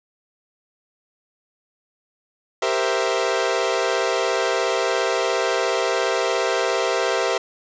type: chord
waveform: sawtooth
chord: C dominant seventh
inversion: second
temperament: equal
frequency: 392 / 466.2 / 523.3 / 659.3 Hz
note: G4 / Bb4 / C5 / E5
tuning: 0 / 0 / 0 / 0 cents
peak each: -21 dBFS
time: 2.62-7.38 s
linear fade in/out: 5 ms
effects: resampled to 16000 Hz + 7-bit